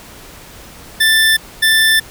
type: tone bursts at uneven times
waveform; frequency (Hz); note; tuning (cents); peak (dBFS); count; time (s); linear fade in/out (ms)
25% pulse; 1770; A6; +10; -5; 2; 1-1.37 / 1.62-2; 10
effects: pink hiss -37 dBFS RMS until 2.1 s